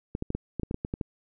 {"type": "clicks", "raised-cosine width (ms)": 3, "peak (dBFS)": -17, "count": 11, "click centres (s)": [0.151, 0.224, 0.304, 0.35, 0.597, 0.633, 0.711, 0.744, 0.849, 0.939, 1.012], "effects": []}